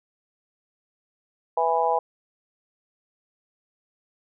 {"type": "harmonic tone", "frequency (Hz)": 164.81, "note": "E3", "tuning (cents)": 0, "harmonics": [3, 4, 5, 6], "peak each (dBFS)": [-26, -26, -23, -26], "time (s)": [1.57, 1.99], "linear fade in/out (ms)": 5, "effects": []}